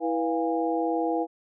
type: harmonic tone with a mistuned harmonic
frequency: 163.4 Hz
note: E3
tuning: 15 cents flat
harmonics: 2 / 3 / 4 / 5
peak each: -27 / -29 / -30 / -31 dBFS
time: 0-1.27 s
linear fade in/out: 50 ms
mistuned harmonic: 4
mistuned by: +110 cents
effects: none